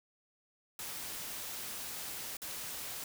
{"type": "noise with dropouts", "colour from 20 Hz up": "white", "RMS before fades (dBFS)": -42, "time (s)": [0.79, 3.04], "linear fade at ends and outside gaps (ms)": 2, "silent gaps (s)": [2.369, 2.418], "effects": []}